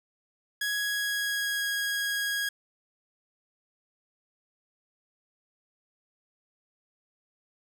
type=tone with pitch glide; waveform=sawtooth; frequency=1666 to 1646.9 Hz; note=G#6 to G#6; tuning=+5 to -15 cents; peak=-24 dBFS; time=0.61-2.49 s; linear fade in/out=5 ms; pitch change=-20 cents; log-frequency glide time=0.77-1.7 s; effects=none